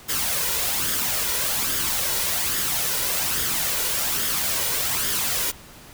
white noise with flanger, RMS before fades -24 dBFS, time 0.08-5.52 s, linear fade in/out 20 ms, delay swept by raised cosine 0.59 to 2.09 ms, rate 1.2 Hz, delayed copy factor +0.5, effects pink hiss -45 dBFS RMS until 5.93 s

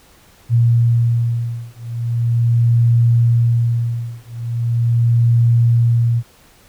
sine beating tone pair, 117.4 / 117.8 Hz, A#2 / A#2, +13 / +19 cents, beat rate 0.4 Hz, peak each -15 dBFS, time 0.49-6.23 s, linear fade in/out 50 ms, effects pink hiss -49 dBFS RMS until 6.68 s

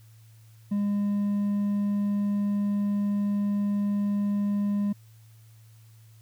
triangle tone with hard clipping, 203.5 Hz, G#3, 35 cents flat, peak -24 dBFS, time 0.71-4.93 s, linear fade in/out 10 ms, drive 5 dB, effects added 111 Hz sine -50 dBFS peak until 6.21 s + white hiss -63 dBFS RMS until 6.21 s

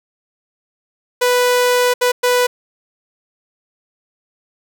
sawtooth tone bursts at uneven times, 493.9 Hz, B4, in tune, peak -8 dBFS, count 3, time 1.21-1.94 / 2.01-2.12 / 2.23-2.47 s, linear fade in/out 10 ms, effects none

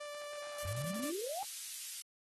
sawtooth tone with vibrato, 587.3 Hz, D5, in tune, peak -39 dBFS, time 0-1.11 s, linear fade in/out 10 ms, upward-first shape sine, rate 6.7 Hz, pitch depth 8 cents each way
blue noise bursts, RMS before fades -43 dBFS, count 6, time 0.58-1.094 s, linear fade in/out 5 ms, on 64 ms, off 26 ms
sine exponential sweep, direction up, 87.31 to 830.6 Hz, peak -38 dBFS, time 0.65-1.43 s, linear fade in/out 0 ms
white high-pass noise, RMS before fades -44 dBFS, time 1.02-2.02 s, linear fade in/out 2 ms, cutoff 3100 Hz, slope 12 dB/octave
effects AAC 32 kbps

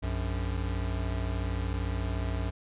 square tone pair together, 58.88 / 92.4 Hz, A#1 / F#2, +18 / -2 cents, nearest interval minor sixth, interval 780 cents, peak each -32 / -33 dBFS, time 0.02-2.51 s, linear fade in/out 20 ms, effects resampled to 8000 Hz

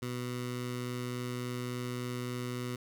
15% pulse tone with notch filter, 123.5 Hz, B2, in tune, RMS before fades -37 dBFS, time 0.02-2.76 s, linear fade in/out 5 ms, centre 670 Hz, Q 1.4, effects none

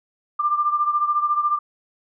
sine beating tone pair, 1188 / 1202 Hz, D6 / D6, +20 / +40 cents, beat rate 14 Hz, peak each -19 / -24 dBFS, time 0.39-1.59 s, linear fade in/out 10 ms, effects none

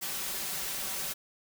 white noise with comb filter, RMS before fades -35 dBFS, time 0.01-1.14 s, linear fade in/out 20 ms, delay 5.2 ms, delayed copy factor +0.6, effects none

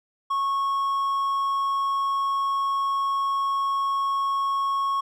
triangle tone, 1100 Hz, C#6, 14 cents flat, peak -20 dBFS, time 0.3-5.01 s, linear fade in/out 10 ms, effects none

